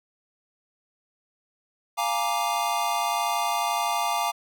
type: chord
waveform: square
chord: Bb dominant seventh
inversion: second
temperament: equal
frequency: 698.5 / 830.6 / 932.3 / 1174.7 Hz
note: F5 / Ab5 / Bb5 / D6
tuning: 0 / 0 / 0 / 0 cents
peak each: -30 dBFS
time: 1.97-4.32 s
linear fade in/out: 20 ms
effects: none